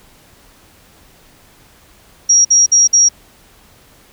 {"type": "tone bursts", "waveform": "sine", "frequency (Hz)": 5670, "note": "F8", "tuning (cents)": 25, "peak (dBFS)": -6, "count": 4, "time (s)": [2.29, 3.089], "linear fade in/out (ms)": 10, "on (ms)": 160, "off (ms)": 53, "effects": ["pink hiss -47 dBFS RMS until 4.12 s"]}